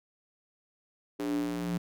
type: tone with high-pass filter sweep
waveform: square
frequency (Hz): 58.6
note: A#1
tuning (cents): +10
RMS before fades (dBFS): -32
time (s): 1.19-1.78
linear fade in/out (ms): 10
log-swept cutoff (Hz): 340 to 190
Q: 6
effects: none